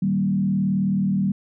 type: tone with frequency modulation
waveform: sine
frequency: 192.4 Hz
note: G3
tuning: 32 cents flat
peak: -18 dBFS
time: 0.02-1.32 s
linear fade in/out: 5 ms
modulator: 38.8 Hz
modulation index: 0.8
effects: none